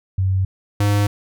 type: tone pair in turn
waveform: sine / square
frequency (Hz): 94.8 / 102.44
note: F#2 / G#2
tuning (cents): +43 / -23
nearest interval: minor second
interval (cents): 134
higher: second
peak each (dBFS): -15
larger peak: neither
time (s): 0.18-0.45 / 0.8-1.07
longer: neither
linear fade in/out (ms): 5
effects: none